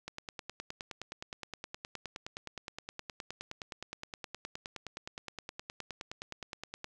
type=click train; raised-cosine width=0.2 ms; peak=-23 dBFS; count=66; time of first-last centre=0.08-6.844 s; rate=9.61 Hz; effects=none